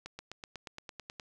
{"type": "accelerating click train", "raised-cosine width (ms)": 0.2, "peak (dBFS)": -25, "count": 11, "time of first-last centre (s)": [0.06, 1.198], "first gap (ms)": 130, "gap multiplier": 0.97, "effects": []}